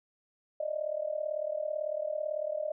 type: tone with amplitude modulation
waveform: sine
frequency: 610 Hz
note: D#5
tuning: 34 cents flat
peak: -27 dBFS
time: 0.6-2.72 s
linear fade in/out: 5 ms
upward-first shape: sine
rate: 38 Hz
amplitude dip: 85%
effects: none